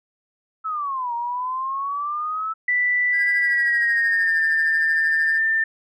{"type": "exponential two-way sweep", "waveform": "sine", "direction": "down then up", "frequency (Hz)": [1318.5, 935, 1318.5], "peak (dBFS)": -23, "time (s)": [0.64, 2.54], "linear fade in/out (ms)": 20, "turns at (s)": 1.14}
{"type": "tone with pitch glide", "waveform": "sine", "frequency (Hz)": [1975.5, 1790.7], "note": ["B6", "A6"], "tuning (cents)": [0, 30], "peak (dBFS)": -17, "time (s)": [2.68, 5.64], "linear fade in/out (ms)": 5, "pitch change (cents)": -170, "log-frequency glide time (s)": [3.36, 4.39]}
{"type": "tone with tremolo", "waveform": "triangle", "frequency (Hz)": 1634, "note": "G#6", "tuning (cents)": -29, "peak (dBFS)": -21, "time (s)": [3.12, 5.4], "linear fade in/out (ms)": 50, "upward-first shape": "triangle", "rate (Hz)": 13, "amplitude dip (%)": 80}
{"effects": []}